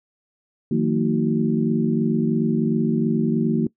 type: tone cluster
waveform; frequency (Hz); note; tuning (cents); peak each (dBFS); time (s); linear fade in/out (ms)
sine; 158.6 / 181.5 / 228.2 / 318.9 / 374.4; D#3 / F#3 / A#3 / D#4 / F#4; +33 / -33 / -37 / +43 / +20; -24 / -26 / -20 / -27 / -27; 0.71-3.67; 5
effects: noise-tail reverb RT60 0.1 s tail -21 dB re dry